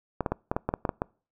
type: clicks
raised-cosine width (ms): 1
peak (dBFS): -12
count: 10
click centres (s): 0.207 / 0.262 / 0.32 / 0.515 / 0.565 / 0.69 / 0.739 / 0.852 / 0.892 / 1.019
effects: noise-tail reverb RT60 0.4 s tail -26 dB re dry